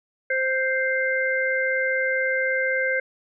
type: harmonic tone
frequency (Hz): 523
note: C5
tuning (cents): -1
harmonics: 1 / 3 / 4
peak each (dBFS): -25 / -24 / -26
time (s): 0.3-3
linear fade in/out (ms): 5
effects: none